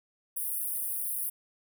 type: high-pass noise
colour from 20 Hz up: pink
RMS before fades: -33 dBFS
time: 0.36-1.3 s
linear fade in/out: 10 ms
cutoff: 9400 Hz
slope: 96 dB/octave
effects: none